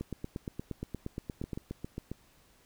two click trains, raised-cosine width 3 ms, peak -24 / -23 dBFS, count 6 / 14, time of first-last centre 1.44-2.116 / 0.01-1.532 s, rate 7.4 / 8.54 Hz, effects pink hiss -64 dBFS RMS until 2.65 s

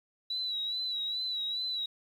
sine tone with vibrato, 3925 Hz, B7, 11 cents flat, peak -31 dBFS, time 0.3-1.86 s, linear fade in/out 5 ms, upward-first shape sine, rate 2.4 Hz, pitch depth 53 cents each way, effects 10-bit

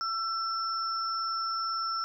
sine tone pair together, 1339 / 5369 Hz, E6 / E8, +27 / +31 cents, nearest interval 2 octaves, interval 2404 cents, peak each -30 / -35 dBFS, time 0.01-2.04 s, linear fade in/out 0 ms, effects 11-bit

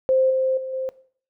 sine tone with level steps, 523.3 Hz, C5, in tune, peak -15 / -18 / -27 / -24 dBFS, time 0.09-0.89 s, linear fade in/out 0 ms, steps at 0.3 / 0.57 / 0.73 s, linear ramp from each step 5 ms, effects noise-tail reverb RT60 0.5 s tail -18 dB re dry

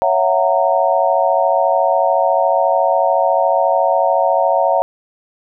sine chord, F# dominant seventh, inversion second, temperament just, 555 / 666 / 740 / 925 Hz, C#5 / E5 / F#5 / A#5, +2 / +18 / 0 / -14 cents, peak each -17 / -16 / -17 / -18 dBFS, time 0.02-4.82 s, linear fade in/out 0 ms, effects none

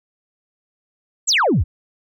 sine exponential sweep, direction down, 8372 to 59.2 Hz, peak -12 dBFS, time 1.27-1.64 s, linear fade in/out 20 ms, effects tanh soft clip ceiling -9 dBFS

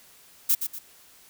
violet noise with echo, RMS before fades -20 dBFS, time 0.49-0.55 s, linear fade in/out 10 ms, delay 120 ms, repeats 2, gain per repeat -8 dB, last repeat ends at 0.79 s, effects white hiss -54 dBFS RMS until 1.29 s

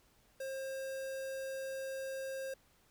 square tone with notch filter, 534 Hz, C5, 35 cents sharp, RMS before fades -41 dBFS, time 0.4-2.54 s, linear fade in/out 5 ms, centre 3200 Hz, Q 1.9, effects pink hiss -69 dBFS RMS until 2.9 s

